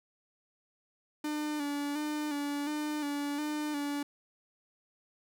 45% pulse tone with vibrato, 294.2 Hz, D4, 3 cents sharp, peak -32 dBFS, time 1.24-4.03 s, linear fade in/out 5 ms, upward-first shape square, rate 1.4 Hz, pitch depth 38 cents each way, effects none

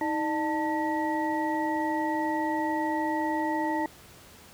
sine tone cluster, 315.8 / 601 / 890 / 1918 Hz, D#4 / D5 / A5 / A#6, +26 / +40 / +20 / +49 cents, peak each -29 / -35 / -29 / -36 dBFS, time 0.01-3.86 s, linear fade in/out 2 ms, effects pink hiss -51 dBFS RMS until 4.53 s + high-pass 60 Hz 12 dB/octave

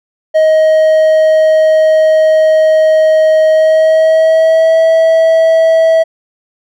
triangle tone with pitch glide, 629 to 649.7 Hz, D#5 to E5, +19 to -25 cents, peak -3 dBFS, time 0.34-6.04 s, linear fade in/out 20 ms, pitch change +56 cents, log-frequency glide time 3.47-4.81 s, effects none

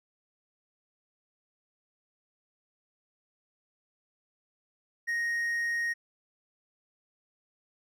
triangle tone, 1869 Hz, A#6, 4 cents sharp, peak -26 dBFS, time 5.07-5.94 s, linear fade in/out 20 ms, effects none

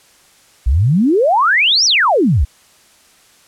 sine exponential two-way sweep, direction up then down, 55 to 5970 to 55 Hz, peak -9 dBFS, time 0.66-2.45 s, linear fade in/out 10 ms, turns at 1.85 s, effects white hiss -49 dBFS RMS until 3.47 s + low-pass 10000 Hz 12 dB/octave

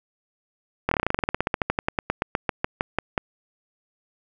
slowing click train, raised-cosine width 0.5 ms, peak -6 dBFS, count 29, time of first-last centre 0.89-3.178 s, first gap 24 ms, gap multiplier 1.08, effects none

